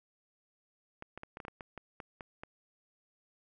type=clicks; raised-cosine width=0.5 ms; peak=-28 dBFS; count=12; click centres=1.024 / 1.176 / 1.234 / 1.371 / 1.402 / 1.451 / 1.482 / 1.608 / 1.777 / 2.002 / 2.208 / 2.435 s; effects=none